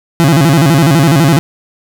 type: tone with vibrato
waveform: 30% pulse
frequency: 151.7 Hz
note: D#3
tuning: 44 cents flat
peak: -3 dBFS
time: 0.2-1.39 s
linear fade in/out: 0 ms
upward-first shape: square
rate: 12 Hz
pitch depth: 180 cents each way
effects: none